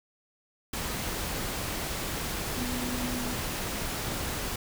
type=tone in noise; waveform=sine; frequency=246.9 Hz; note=B3; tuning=in tune; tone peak=-33 dBFS; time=2.57-3.34 s; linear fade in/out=5 ms; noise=pink; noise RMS=-33 dBFS; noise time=0.73-4.56 s; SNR=-3 dB; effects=none